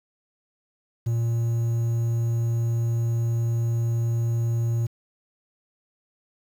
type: tone with quantisation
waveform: triangle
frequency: 116.3 Hz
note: A#2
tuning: 4 cents flat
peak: -19 dBFS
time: 1.06-4.87 s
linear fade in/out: 10 ms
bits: 8
effects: none